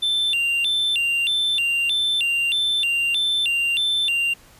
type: tone with vibrato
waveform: triangle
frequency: 3136 Hz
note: G7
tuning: in tune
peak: -17 dBFS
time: 0.02-4.34 s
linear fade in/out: 10 ms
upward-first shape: square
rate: 1.6 Hz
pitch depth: 210 cents each way
effects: pink hiss -50 dBFS RMS until 4.59 s + resampled to 32000 Hz